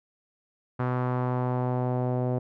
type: tone with low-pass filter sweep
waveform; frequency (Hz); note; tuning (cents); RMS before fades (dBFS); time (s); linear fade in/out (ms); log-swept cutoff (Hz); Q
sawtooth; 125.4; B2; +27; -27; 0.79-2.39; 10; 1300 to 610; 1.9
effects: none